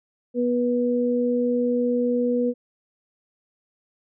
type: tone pair together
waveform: sine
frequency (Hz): 244.2 / 487.5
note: B3 / B4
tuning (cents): -19 / -23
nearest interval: octave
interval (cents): 1196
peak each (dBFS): -22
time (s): 0.34-2.54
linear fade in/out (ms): 50
effects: none